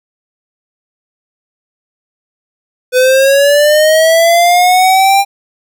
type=linear sweep; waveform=square; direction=up; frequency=499.6 to 799 Hz; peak=-6 dBFS; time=2.92-5.25 s; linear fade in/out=50 ms; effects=none